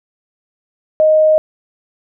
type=tone; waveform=sine; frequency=622.3 Hz; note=D#5; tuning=in tune; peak=-7 dBFS; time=1-1.38 s; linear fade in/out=0 ms; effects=none